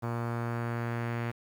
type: tone with low-pass filter sweep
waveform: sawtooth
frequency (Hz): 117.9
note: A#2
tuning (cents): +20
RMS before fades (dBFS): -33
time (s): 0.02-1.32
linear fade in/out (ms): 20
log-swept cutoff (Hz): 1200 to 2100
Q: 1.9
effects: 9-bit